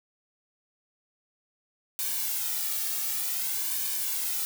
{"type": "noise with flanger", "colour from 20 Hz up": "blue", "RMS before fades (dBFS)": -30, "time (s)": [1.99, 4.45], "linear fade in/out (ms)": 0, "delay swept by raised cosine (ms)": [1.5, 2.01], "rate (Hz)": 0.54, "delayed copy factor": -0.65, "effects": []}